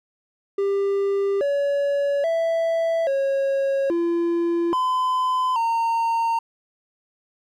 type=tone with pitch steps; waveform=triangle; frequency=397 / 566 / 661 / 547 / 340.5 / 1018 / 918 Hz; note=G4 / C#5 / E5 / C#5 / F4 / C6 / A#5; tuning=+22 / +36 / +5 / -23 / -44 / -48 / -27 cents; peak=-17 dBFS; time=0.58-6.39 s; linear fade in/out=5 ms; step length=830 ms; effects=none